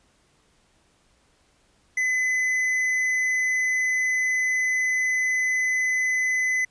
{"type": "tone with tanh clipping", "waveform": "triangle", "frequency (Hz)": 2019, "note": "B6", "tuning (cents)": 38, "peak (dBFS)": -22, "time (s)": [1.97, 6.65], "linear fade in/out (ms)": 5, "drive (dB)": 11, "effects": ["pink hiss -63 dBFS RMS until 6.7 s", "resampled to 22050 Hz"]}